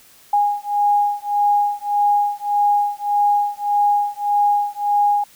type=beating tone pair; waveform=sine; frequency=821 / 822.7 Hz; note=G#5 / G#5; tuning=-20 / -17 cents; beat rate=1.7 Hz; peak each=-18 dBFS; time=0.33-5.24 s; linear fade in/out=5 ms; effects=white hiss -49 dBFS RMS until 5.35 s